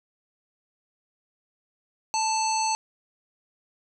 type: harmonic tone with a mistuned harmonic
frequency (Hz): 880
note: A5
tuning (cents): 0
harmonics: 1 / 3 / 5 / 7 / 9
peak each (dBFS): -24 / -34 / -32 / -31 / -36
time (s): 2.14-2.75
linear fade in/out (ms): 0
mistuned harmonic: 7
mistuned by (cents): +15
effects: none